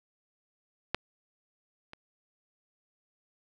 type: clicks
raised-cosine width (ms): 0.3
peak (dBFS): -11 / -28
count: 2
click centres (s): 0.946 / 1.934
effects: none